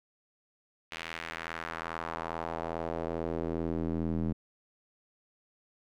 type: tone with band-pass filter sweep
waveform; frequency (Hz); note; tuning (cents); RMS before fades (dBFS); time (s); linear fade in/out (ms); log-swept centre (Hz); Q
square; 41.2; E1; 0; -35; 0.91-4.33; 10; 2600 to 210; 1.5
effects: none